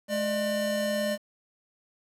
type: tone pair together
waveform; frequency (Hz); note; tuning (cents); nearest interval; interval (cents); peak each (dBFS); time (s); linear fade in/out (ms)
square; 212.5 / 599; G#3 / D5; +40 / +34; octave + tritone; 1794; -32 / -28; 0.08-1.18; 50
effects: resampled to 32000 Hz + 9-bit